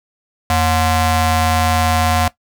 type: ring-modulated tone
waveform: sawtooth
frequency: 318.9 Hz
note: D#4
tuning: 43 cents sharp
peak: -6 dBFS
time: 0.5-2.28 s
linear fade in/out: 2 ms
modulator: 404 Hz
effects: noise-tail reverb RT60 0.1 s tail -17 dB re dry